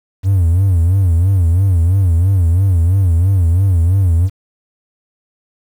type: tone with vibrato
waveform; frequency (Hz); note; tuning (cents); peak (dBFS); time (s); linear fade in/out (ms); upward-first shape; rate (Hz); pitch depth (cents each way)
triangle; 90.2; F#2; -44; -6; 0.23-4.3; 50; sine; 3; 160
effects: tanh soft clip ceiling -3 dBFS + 7-bit